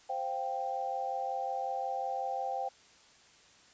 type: chord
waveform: sine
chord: C suspended fourth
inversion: none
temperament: equal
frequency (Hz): 523.3 / 698.5 / 784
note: C5 / F5 / G5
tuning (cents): 0 / 0 / 0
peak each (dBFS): -39 / -39 / -34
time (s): 0.09-2.69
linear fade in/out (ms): 10
effects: white hiss -60 dBFS RMS until 3.73 s + resampled to 16000 Hz